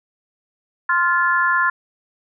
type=chord; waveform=sine; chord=F major; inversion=second; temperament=equal with one note detuned; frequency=1046.5 / 1396.9 / 1730.8 Hz; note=C6 / F6 / A6; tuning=0 / 0 / -29 cents; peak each=-19 dBFS; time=0.89-1.7 s; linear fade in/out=5 ms; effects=none